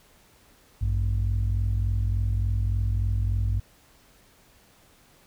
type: tone pair together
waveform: sine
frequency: 55.56 / 99 Hz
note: A1 / G2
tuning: +18 / +18 cents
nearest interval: minor seventh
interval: 1000 cents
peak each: -23 dBFS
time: 0.81-3.6 s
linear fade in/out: 10 ms
effects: tanh soft clip ceiling -18 dBFS + pink hiss -58 dBFS RMS until 5.26 s